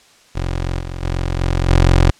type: tone with level steps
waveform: 20% pulse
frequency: 44.16 Hz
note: F1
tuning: 20 cents sharp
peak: -14 / -20 / -13 / -10 / -4 dBFS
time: 0.35-2.11 s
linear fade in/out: 10 ms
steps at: 0.79 / 1.02 / 1.4 / 1.68 s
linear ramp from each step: 20 ms
effects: white hiss -49 dBFS RMS until 2.19 s + low-pass 7000 Hz 12 dB/octave